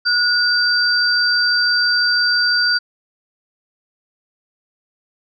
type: tone pair together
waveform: sine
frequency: 1454 / 4686 Hz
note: F#6 / D8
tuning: -31 / -5 cents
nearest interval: octave + minor sixth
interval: 2026 cents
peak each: -16 dBFS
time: 0.05-2.79 s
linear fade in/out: 20 ms
effects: none